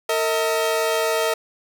sawtooth tone pair together, 455 / 637.7 Hz, A#4 / D#5, -42 / +42 cents, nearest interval tritone, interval 584 cents, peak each -18 dBFS, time 0.09-1.34 s, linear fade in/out 5 ms, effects none

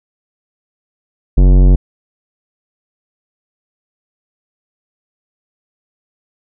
sine tone with tanh clipping, 46.25 Hz, F#1, in tune, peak -6 dBFS, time 1.37-1.76 s, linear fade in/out 10 ms, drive 17 dB, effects none

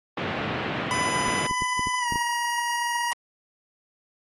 pink band-pass noise, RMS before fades -30 dBFS, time 0.17-1.47 s, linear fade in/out 5 ms, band 110 to 3100 Hz, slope 24 dB/octave
25% pulse tone with pitch glide, 1000 to 951.5 Hz, B5 to A#5, +21 to +35 cents, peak -21 dBFS, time 0.91-3.13 s, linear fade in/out 0 ms, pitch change -86 cents, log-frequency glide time 1.99-2.08 s
clicks, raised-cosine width 3 ms, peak -21 dBFS, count 7, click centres 1.283 / 1.511 / 1.621 / 1.794 / 1.871 / 2.123 / 2.158 s
effects AAC 32 kbps

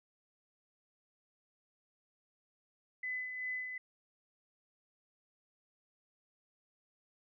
sine tone with tremolo, 2011 Hz, B6, 31 cents sharp, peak -35 dBFS, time 3.03-3.78 s, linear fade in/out 5 ms, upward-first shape sine, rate 2.6 Hz, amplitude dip 45%, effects none

